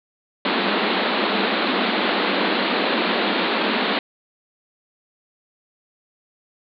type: band-pass noise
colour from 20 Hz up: pink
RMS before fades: -21 dBFS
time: 0.45-3.99 s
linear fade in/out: 2 ms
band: 190 to 4300 Hz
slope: 96 dB/octave
effects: none